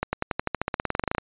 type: accelerating click train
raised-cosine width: 0.5 ms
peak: -9 dBFS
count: 20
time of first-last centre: 0.03-1.182 s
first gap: 100 ms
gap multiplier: 0.94
effects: resampled to 8000 Hz